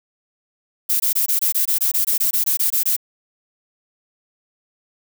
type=noise bursts; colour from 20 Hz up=violet; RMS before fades=-18 dBFS; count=16; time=0.89-2.965 s; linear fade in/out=10 ms; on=110 ms; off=21 ms; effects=none